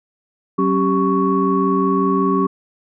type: tone cluster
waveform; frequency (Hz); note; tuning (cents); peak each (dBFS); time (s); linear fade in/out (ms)
sine; 188.9 / 274.4 / 390.9 / 1113; F#3 / C#4 / G4 / C#6; +36 / -17 / -5 / +7; -19; 0.58-2.47; 10
effects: tanh soft clip ceiling -3 dBFS